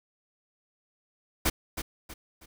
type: noise with echo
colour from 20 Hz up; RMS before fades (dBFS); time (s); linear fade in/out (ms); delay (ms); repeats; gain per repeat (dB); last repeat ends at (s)
pink; -24; 1.45-1.5; 10; 320; 3; -9; 2.46
effects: none

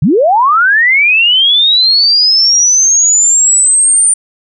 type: linear sweep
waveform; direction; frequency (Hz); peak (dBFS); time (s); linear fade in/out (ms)
sine; up; 116.7 to 9130; -5; 0.02-4.14; 5
effects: none

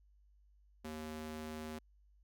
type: tone with high-pass filter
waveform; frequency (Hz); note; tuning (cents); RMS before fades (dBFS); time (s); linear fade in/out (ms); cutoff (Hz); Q
square; 77.78; D#2; 0; -45; 0.84-1.79; 10; 190; 1.1
effects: added 50 Hz sine -64 dBFS peak until 2.23 s

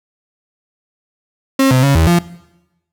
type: tone with pitch steps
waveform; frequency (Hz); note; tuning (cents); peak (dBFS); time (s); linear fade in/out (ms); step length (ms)
35% pulse; 268.7 / 129 / 139.1 / 80.9 / 172.9; C4 / C3 / C#3 / E2 / F3; +46 / -24 / +6 / -32 / -17; -7; 1.59-2.19; 5; 120
effects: noise-tail reverb RT60 0.9 s tail -19 dB re dry

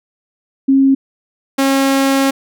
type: tone pair in turn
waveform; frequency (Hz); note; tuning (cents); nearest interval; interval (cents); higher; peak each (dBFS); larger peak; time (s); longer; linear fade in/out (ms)
sine / sawtooth; 270.4 / 271.7; C#4 / C#4; -43 / -35; unison; 8; second; -7; neither; 0.68-0.95 / 1.58-2.31; second; 10
effects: none

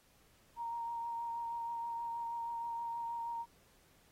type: tone with vibrato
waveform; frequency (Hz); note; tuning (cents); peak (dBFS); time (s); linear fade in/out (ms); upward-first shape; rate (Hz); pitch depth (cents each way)
sine; 932.3; A#5; 0; -37; 0.56-3.46; 50; triangle; 6.3; 17
effects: pink hiss -68 dBFS RMS until 4.11 s + AAC 48 kbps

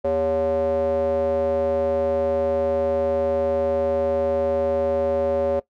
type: tone with band-pass filter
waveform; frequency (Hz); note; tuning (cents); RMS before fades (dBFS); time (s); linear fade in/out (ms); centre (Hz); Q
square; 80; D#2; +49; -21; 0.04-5.6; 10; 530; 8.5
effects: noise-tail reverb RT60 0.1 s tail -17 dB re dry

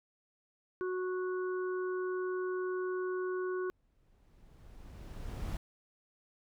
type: harmonic tone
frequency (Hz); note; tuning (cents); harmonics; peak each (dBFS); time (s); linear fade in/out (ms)
368.2; F#4; -8; 1 / 3 / 4; -33 / -44 / -45; 0.81-3.7; 0
type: noise with exponential growth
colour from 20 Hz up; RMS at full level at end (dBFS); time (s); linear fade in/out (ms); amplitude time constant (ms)
brown; -35; 3.68-5.57; 2; 410
effects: none

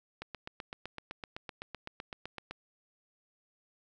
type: click train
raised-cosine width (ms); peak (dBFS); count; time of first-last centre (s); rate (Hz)
0.3; -24; 19; 0.22-2.51; 7.86
effects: none

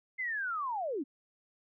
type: linear sweep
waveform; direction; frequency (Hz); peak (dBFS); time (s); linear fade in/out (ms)
sine; down; 2100 to 242.5; -32; 0.18-1.04; 20
effects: none

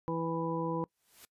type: harmonic tone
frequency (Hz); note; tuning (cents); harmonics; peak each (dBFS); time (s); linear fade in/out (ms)
164.81; E3; 0; 1 / 2 / 3 / 5 / 6; -36 / -36 / -36 / -45 / -38; 0.08-0.84; 0
type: noise with exponential growth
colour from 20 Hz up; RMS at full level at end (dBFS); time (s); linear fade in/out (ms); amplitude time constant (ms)
white; -50; 0.88-1.25; 1; 80
effects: noise-tail reverb RT60 0.1 s tail -22 dB re dry + resampled to 32000 Hz

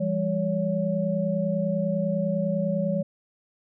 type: tone cluster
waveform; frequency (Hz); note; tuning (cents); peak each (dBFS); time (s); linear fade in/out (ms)
sine; 170.1 / 200.1 / 564; F3 / G3 / C#5; -45 / +36 / +30; -27; 0-3.03; 10
effects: none

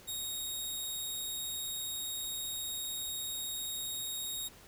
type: tone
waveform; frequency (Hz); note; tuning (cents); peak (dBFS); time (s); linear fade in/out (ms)
15% pulse; 3755; A#7; +12; -29; 0.07-4.49; 20
effects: pink hiss -56 dBFS RMS until 4.67 s

